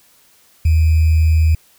sine tone with sample-and-hold, 79.6 Hz, D#2, 40 cents sharp, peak -9 dBFS, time 0.65-1.55 s, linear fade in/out 5 ms, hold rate 2450 Hz, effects white hiss -52 dBFS RMS until 1.78 s

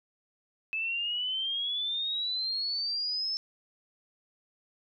sine exponential sweep, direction up, 2603 to 5300 Hz, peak -29 dBFS, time 0.73-3.37 s, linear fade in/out 0 ms, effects none

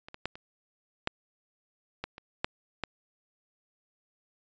clicks, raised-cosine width 0.3 ms, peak -28 / -26 / -15 / -29 / -11 / -18 / -28 / -11 / -15 dBFS, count 9, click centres 0.085 / 0.144 / 0.256 / 0.355 / 1.074 / 2.04 / 2.181 / 2.445 / 2.837 s, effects resampled to 16000 Hz

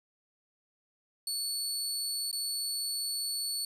25% pulse tone with dropouts, 4435 Hz, C#8, in tune, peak -27 dBFS, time 1.27-3.65 s, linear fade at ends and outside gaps 2 ms, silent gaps 2.314-2.328 s, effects none

